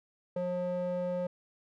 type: tone with band-pass filter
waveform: square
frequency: 179.1 Hz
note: F3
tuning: 44 cents sharp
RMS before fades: -33 dBFS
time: 0.36-1.27 s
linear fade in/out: 5 ms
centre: 450 Hz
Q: 6.9
effects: none